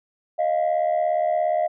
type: tone pair together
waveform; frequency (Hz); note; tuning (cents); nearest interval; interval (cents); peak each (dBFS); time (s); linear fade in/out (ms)
sine; 622.3 / 699.5; D#5 / F5; 0 / +3; major second; 203; -20; 0.38-1.68; 20
effects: tanh soft clip ceiling -15 dBFS